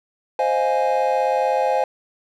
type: chord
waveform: triangle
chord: F minor seventh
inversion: second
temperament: equal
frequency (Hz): 523.3 / 622.3 / 698.5 / 830.6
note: C5 / Eb5 / F5 / Ab5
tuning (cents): 0 / 0 / 0 / 0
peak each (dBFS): -19 / -23 / -23 / -19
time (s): 0.39-1.84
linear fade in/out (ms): 2
effects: none

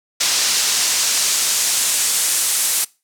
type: noise with band-pass filter sweep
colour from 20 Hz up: pink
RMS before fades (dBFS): -18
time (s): 0.2-2.85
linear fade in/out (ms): 10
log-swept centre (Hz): 5600 to 9400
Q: 1.1
effects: noise-tail reverb RT60 0.3 s tail -23 dB re dry

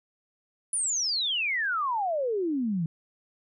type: exponential sweep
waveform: sine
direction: down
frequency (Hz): 10020 to 155.56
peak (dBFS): -25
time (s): 0.73-2.86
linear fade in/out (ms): 2
effects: none

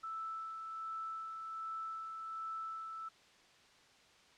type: tone with tremolo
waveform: sine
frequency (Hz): 1318.5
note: E6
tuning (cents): 0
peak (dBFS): -39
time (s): 0.03-3.09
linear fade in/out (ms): 10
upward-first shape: sine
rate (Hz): 1.3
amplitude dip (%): 35
effects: white hiss -64 dBFS RMS until 4.37 s + low-pass 5000 Hz 12 dB/octave

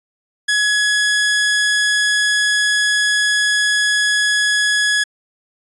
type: tone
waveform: sawtooth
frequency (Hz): 1683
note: G#6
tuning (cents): +23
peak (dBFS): -10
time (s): 0.48-5.04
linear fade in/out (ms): 10
effects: resampled to 24000 Hz

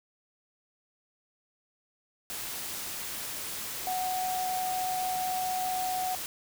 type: tone in noise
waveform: sine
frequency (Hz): 740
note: F#5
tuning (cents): 0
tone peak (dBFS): -29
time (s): 3.87-6.15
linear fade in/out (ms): 0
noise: white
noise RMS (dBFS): -37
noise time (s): 2.3-6.26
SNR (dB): +5
effects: none

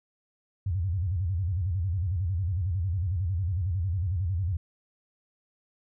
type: tone with vibrato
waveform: sine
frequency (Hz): 90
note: F#2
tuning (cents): -47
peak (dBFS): -25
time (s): 0.66-4.57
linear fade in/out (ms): 5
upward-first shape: square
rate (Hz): 11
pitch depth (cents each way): 160
effects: none

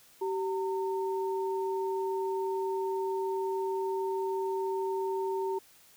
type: tone pair together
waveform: sine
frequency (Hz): 384.5 / 913.4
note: G4 / A#5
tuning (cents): -33 / -36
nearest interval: octave + minor third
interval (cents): 1497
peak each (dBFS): -30 / -35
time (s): 0.21-5.59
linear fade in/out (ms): 10
effects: white hiss -59 dBFS RMS until 5.96 s

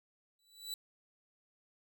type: tone with exponential growth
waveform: sawtooth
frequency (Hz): 3951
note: B7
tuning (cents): 0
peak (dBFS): -33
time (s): 0.39-0.74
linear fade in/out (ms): 2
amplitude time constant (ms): 74
effects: none

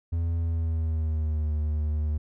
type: tone with pitch glide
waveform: triangle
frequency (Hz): 83.7 to 75.87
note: E2 to D#2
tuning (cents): +27 to -43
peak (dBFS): -22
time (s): 0.12-2.18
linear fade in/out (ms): 10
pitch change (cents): -170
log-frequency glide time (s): 0.37-1.51
effects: none

